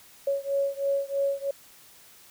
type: beating tone pair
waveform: sine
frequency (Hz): 554.4 / 557.5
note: C#5 / C#5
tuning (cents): 0 / +10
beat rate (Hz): 3.1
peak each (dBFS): -27 / -28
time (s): 0.27-1.51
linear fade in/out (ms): 5
effects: white hiss -53 dBFS RMS until 2.3 s